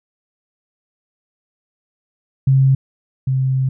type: tone pair in turn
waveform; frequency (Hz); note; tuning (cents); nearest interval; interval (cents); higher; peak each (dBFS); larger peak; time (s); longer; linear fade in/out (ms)
sine; 134.1 / 131.8; C3 / C3; +43 / +13; unison; 30; first; -9 / -14; first; 2.47-2.75 / 3.27-3.69; second; 5
effects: none